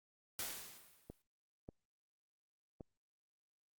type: noise with exponential decay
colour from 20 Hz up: white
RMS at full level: -40 dBFS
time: 0.39-1.22 s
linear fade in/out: 1 ms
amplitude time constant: 180 ms
type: clicks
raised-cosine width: 2 ms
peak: -35 dBFS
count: 3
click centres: 1.1 / 1.689 / 2.808 s
effects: Opus 48 kbps